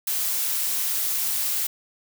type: noise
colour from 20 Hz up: blue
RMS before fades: -25 dBFS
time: 0.07-1.67 s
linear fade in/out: 5 ms
effects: none